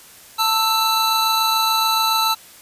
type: tone cluster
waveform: square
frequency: 892 / 1318 / 3981 Hz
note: A5 / E6 / B7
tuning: +23 / -1 / +13 cents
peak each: -21 dBFS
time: 0.38-2.35 s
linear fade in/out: 20 ms
effects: white hiss -44 dBFS RMS until 2.61 s + resampled to 32000 Hz